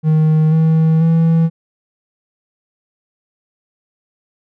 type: tone with pitch steps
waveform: triangle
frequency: 156.3 / 160.14 / 164.07 Hz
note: D#3 / E3 / E3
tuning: +8 / -50 / -8 cents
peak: -7 dBFS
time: 0.03-1.5 s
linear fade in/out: 50 ms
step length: 490 ms
effects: none